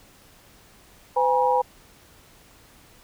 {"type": "tone cluster", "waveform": "sine", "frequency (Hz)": [507, 820, 958], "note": ["B4", "G#5", "A#5"], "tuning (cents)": [45, -22, 47], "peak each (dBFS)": -22, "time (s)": [1.16, 1.62], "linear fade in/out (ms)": 10, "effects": ["pink hiss -53 dBFS RMS until 3.03 s"]}